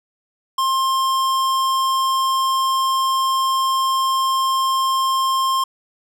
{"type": "tone with hard clipping", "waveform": "sine", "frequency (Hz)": 1060, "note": "C6", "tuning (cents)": 22, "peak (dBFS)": -18, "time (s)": [0.58, 5.64], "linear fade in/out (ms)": 5, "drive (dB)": 17, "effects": []}